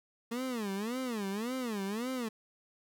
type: tone with vibrato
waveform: 30% pulse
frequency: 224.8 Hz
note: A3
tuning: 37 cents sharp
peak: -31 dBFS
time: 0.31-2.29 s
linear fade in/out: 10 ms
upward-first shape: sine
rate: 1.8 Hz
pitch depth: 260 cents each way
effects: 12-bit